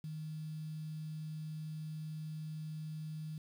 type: tone with quantisation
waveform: sine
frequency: 155.56 Hz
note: D#3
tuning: in tune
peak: -40 dBFS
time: 0.04-3.38 s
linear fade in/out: 2 ms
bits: 10
effects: none